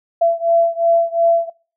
sine beating tone pair, 672 / 674.8 Hz, E5 / E5, +33 / +40 cents, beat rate 2.8 Hz, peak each -15 / -16 dBFS, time 0.21-1.5 s, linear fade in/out 10 ms, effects noise-tail reverb RT60 0.4 s tail -24 dB re dry

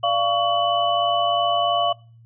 sine tone cluster, 589 / 692 / 1124 / 2985 Hz, D5 / F5 / C#6 / F#7, +5 / -16 / +24 / +15 cents, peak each -27 / -20 / -23 / -26 dBFS, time 0.03-1.93 s, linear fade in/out 10 ms, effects noise-tail reverb RT60 0.4 s tail -24 dB re dry + added 115 Hz sine -46 dBFS peak until 2.25 s

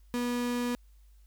35% pulse tone, 243 Hz, B3, 28 cents flat, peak -27 dBFS, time 0.14-0.75 s, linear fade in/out 0 ms, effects added 50 Hz sine -54 dBFS peak until 1.26 s + white hiss -72 dBFS RMS until 1.26 s

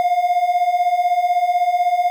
triangle beating tone pair, 698.5 / 714.5 Hz, F5 / F5, 0 / +39 cents, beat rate 16 Hz, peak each -18 / -14 dBFS, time 0-2.1 s, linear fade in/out 0 ms, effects 8-bit

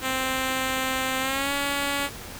5% pulse tone with pitch glide, 261.6 to 282 Hz, C4 to C#4, 0 to +30 cents, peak -13 dBFS, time 0.01-2.1 s, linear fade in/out 50 ms, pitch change +130 cents, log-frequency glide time 1.2-1.52 s, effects pink hiss -39 dBFS RMS until 2.39 s

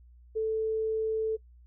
sine tone, 440 Hz, A4, in tune, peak -26 dBFS, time 0.35-1.37 s, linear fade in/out 20 ms, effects noise-tail reverb RT60 0.1 s tail -23 dB re dry + added 60 Hz sine -52 dBFS peak until 1.66 s

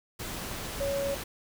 sine tone in noise, 557 Hz, C#5, 8 cents sharp, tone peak -28 dBFS, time 0.8-1.15 s, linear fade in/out 10 ms, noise pink, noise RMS -37 dBFS, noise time 0.19-1.24 s, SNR +6 dB, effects none

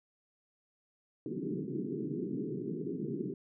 white band-pass noise, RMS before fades -37 dBFS, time 1.26-3.34 s, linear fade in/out 2 ms, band 130 to 420 Hz, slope 96 dB/octave, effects none

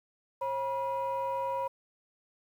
sine tone pair together, 540 / 969.4 Hz, C#5 / B5, -45 / -32 cents, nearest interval minor seventh, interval 1013 cents, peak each -32 / -30 dBFS, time 0.41-1.68 s, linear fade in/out 10 ms, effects tanh soft clip ceiling -26 dBFS + 10-bit

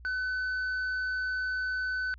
sine tone with tanh clipping, 1509 Hz, F#6, 34 cents sharp, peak -30 dBFS, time 0.05-2.14 s, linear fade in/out 0 ms, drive 5 dB, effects added 60 Hz sine -47 dBFS peak until 2.18 s + resampled to 11025 Hz

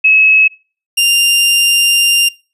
sine / sawtooth tone pair in turn, 2575 / 2791 Hz, E7 / F7, -41 / -2 cents, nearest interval minor second, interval 139 cents, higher second, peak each -5 dBFS, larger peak neither, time 0.04-0.48 / 0.97-2.29 s, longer second, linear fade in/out 10 ms, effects noise-tail reverb RT60 0.4 s tail -26 dB re dry + resampled to 32000 Hz

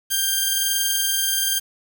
10% pulse tone pair together, 1584 / 3189 Hz, G6 / G7, +18 / +29 cents, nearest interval octave, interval 1211 cents, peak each -17 / -12 dBFS, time 0.1-1.6 s, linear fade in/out 20 ms, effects 7-bit

